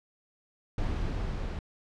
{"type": "noise with level ramp", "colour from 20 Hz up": "brown", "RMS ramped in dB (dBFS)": [-30, -34], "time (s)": [0.78, 1.59], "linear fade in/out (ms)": 2, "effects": ["low-pass 5000 Hz 12 dB/octave"]}